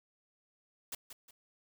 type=noise with echo; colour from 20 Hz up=white; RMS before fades=-40 dBFS; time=0.92-0.95 s; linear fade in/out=5 ms; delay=180 ms; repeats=2; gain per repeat=-9 dB; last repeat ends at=1.31 s; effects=none